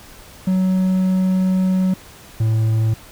triangle tone pair in turn, 186.6 / 110.95 Hz, F#3 / A2, +15 / +15 cents, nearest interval major sixth, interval 900 cents, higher first, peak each -12 dBFS, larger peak neither, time 0.47-1.94 / 2.4-2.94 s, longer first, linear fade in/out 5 ms, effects pink hiss -42 dBFS RMS until 3.11 s

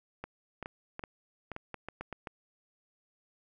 clicks, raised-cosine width 0.5 ms, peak -24 dBFS, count 12, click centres 0.24 / 0.627 / 0.659 / 0.994 / 1.038 / 1.517 / 1.564 / 1.743 / 1.886 / 2.01 / 2.127 / 2.272 s, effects none

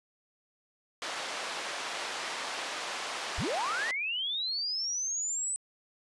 pink band-pass noise, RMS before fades -37 dBFS, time 1.02-3.91 s, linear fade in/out 0 ms, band 670 to 5700 Hz, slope 12 dB/octave
sine linear sweep, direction up, 41.2 to 8130 Hz, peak -30 dBFS, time 3.38-5.56 s, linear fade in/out 0 ms
effects resampled to 24000 Hz

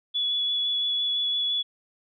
sine tone with vibrato, 3407 Hz, G#7, 44 cents sharp, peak -23 dBFS, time 0.14-1.63 s, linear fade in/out 20 ms, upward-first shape square, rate 5.9 Hz, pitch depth 9 cents each way, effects none

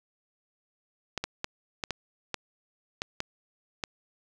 clicks, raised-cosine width 0.2 ms, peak -13 dBFS, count 9, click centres 1.177 / 1.24 / 1.444 / 1.838 / 1.907 / 2.343 / 3.019 / 3.204 / 3.838 s, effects 9-bit

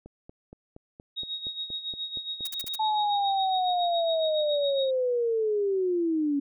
click train, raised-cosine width 2 ms, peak -31 dBFS, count 12, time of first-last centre 0.06-2.642 s, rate 4.26 Hz
sine tone with tremolo, 3767 Hz, A#7, 17 cents sharp, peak -29 dBFS, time 1.16-4.91 s, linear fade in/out 20 ms, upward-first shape sine, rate 7.2 Hz, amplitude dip 70%
blue noise bursts, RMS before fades -35 dBFS, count 5, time 2.45-2.757 s, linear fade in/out 5 ms, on 23 ms, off 48 ms
sine linear sweep, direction down, 874 to 277.2 Hz, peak -23 dBFS, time 2.79-6.4 s, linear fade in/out 10 ms
effects none

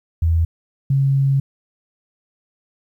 sine tone pair in turn, 82.41 / 136.87 Hz, E2 / C#3, 0 / -22 cents, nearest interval major sixth, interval 878 cents, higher second, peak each -13 dBFS, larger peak neither, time 0.22-0.45 / 0.9-1.4 s, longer second, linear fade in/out 5 ms, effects 9-bit

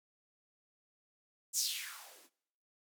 violet noise with band-pass filter sweep, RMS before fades -39 dBFS, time 1.53-2.3 s, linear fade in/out 50 ms, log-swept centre 7700 to 240 Hz, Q 3.7, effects noise-tail reverb RT60 0.9 s tail -25 dB re dry

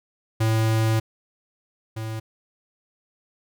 square tone pair in turn, 111.2 / 110.79 Hz, A2 / A2, +19 / +12 cents, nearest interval unison, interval 7 cents, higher first, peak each -19 / -29 dBFS, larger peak first, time 0.4-1 / 1.96-2.2 s, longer first, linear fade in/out 10 ms, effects none

